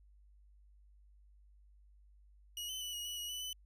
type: tone with pitch steps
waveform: sawtooth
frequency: 2902 / 3042 / 2968 / 2891 / 2946 / 2902 / 2979 / 3007 Hz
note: F#7 / F#7 / F#7 / F#7 / F#7 / F#7 / F#7 / F#7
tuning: -34 / +47 / +5 / -41 / -8 / -34 / +11 / +27 cents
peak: -37 dBFS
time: 2.57-3.53 s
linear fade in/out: 2 ms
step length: 120 ms
effects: added 50 Hz sine -60 dBFS peak until 3.65 s